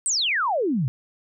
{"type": "exponential sweep", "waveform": "sine", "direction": "down", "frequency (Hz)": [8780, 116.54], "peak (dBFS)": -20, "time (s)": [0.06, 0.88], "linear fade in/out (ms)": 0, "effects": []}